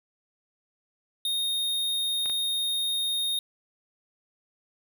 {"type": "tone", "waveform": "square", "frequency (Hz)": 3702, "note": "A#7", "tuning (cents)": -13, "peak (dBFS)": -26, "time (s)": [1.25, 3.39], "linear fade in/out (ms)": 2}
{"type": "clicks", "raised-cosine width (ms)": 0.3, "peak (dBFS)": -24, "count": 2, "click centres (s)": [2.259, 2.298]}
{"effects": []}